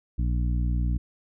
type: harmonic tone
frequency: 60 Hz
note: B1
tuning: 49 cents flat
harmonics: 1 / 2 / 3 / 4 / 5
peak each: -23 / -30 / -34 / -39 / -41 dBFS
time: 0.18-0.98 s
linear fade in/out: 10 ms
effects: none